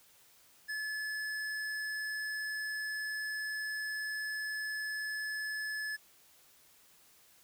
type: tone with hard clipping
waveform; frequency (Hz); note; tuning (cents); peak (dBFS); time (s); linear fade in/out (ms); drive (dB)
sine; 1721; A6; -39; -37; 0.68-5.97; 20; 13
effects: white hiss -63 dBFS RMS until 7.43 s